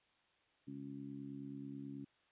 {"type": "harmonic tone", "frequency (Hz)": 69.3, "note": "C#2", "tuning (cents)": 0, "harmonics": [2, 3, 4, 5], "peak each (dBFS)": [-52, -52, -47, -59], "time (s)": [0.67, 2.05], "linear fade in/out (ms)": 10, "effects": ["white hiss -74 dBFS RMS until 2.31 s", "resampled to 8000 Hz"]}